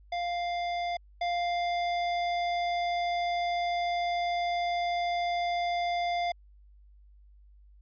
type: tone pair in turn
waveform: square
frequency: 698.5 / 698.5 Hz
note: F5 / F5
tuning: 0 / 0 cents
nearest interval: unison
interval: 0 cents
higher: neither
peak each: -30 / -28 dBFS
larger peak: second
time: 0.12-0.97 / 1.21-6.32 s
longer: second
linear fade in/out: 5 ms
effects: added 50 Hz sine -53 dBFS peak until 7.81 s + resampled to 11025 Hz